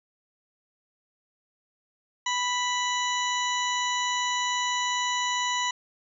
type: harmonic tone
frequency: 987.8 Hz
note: B5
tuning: in tune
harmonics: 1 / 2 / 3 / 4 / 6 / 7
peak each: -28 / -31 / -33 / -34 / -36 / -36 dBFS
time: 2.26-5.71 s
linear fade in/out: 5 ms
effects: none